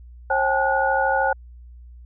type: tone cluster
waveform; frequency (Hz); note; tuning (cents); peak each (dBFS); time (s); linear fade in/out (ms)
sine; 538 / 787 / 860 / 1456; C5 / G5 / A5 / F#6; +48 / +7 / -40 / -28; -23; 0.3-1.33; 5
effects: added 60 Hz sine -40 dBFS peak until 2.05 s